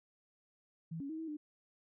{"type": "tone with pitch steps", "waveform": "sine", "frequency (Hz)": [163.3, 278.6, 317.3, 323.2, 300.1], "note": ["E3", "C#4", "D#4", "E4", "D4"], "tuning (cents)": [-16, 9, 34, -34, 38], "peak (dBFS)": -39, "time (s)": [0.91, 1.37], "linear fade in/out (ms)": 10, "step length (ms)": 92, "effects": []}